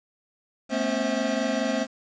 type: tone cluster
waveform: square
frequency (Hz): 220.3 / 245 / 269.8 / 527 / 645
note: A3 / B3 / C#4 / C5 / E5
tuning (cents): +2 / -14 / -47 / +12 / -38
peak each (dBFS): -31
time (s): 0.69-1.87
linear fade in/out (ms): 50
effects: resampled to 16000 Hz + 8-bit